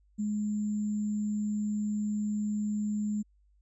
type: tone with sample-and-hold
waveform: sine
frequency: 210 Hz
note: G#3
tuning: 19 cents sharp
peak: -28 dBFS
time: 0.18-3.23 s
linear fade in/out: 20 ms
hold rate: 7350 Hz
effects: added 50 Hz sine -62 dBFS peak until 3.61 s + resampled to 22050 Hz